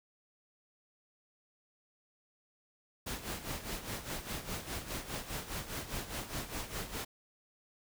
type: noise with tremolo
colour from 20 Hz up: pink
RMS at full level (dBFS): -38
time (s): 3.06-7.05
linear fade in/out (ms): 10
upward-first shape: sine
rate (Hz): 4.9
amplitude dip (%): 70
effects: none